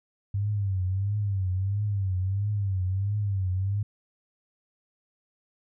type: tone with vibrato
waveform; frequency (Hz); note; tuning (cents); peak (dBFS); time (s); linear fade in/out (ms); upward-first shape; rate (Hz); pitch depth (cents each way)
sine; 98; G2; 0; -24; 0.34-3.83; 5; triangle; 1.5; 130
effects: none